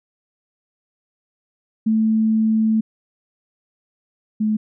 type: tone pair in turn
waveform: sine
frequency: 220 / 215.1 Hz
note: A3 / A3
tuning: 0 / -39 cents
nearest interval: unison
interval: 39 cents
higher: first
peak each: -14 / -16 dBFS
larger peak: first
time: 1.86-2.81 / 4.4-4.57 s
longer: first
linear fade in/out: 10 ms
effects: none